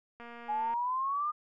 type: click train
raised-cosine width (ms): 0.5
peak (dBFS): -33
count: 128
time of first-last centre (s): 0.2-0.738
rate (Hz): 236
type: exponential sweep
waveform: sine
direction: up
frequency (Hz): 830.6 to 1225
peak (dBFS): -29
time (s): 0.48-1.32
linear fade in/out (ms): 20
effects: none